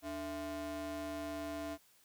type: ring-modulated tone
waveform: square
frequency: 186.1 Hz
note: F#3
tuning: 10 cents sharp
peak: -37 dBFS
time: 0.02-1.78 s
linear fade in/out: 50 ms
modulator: 480 Hz
effects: white hiss -67 dBFS RMS until 2.04 s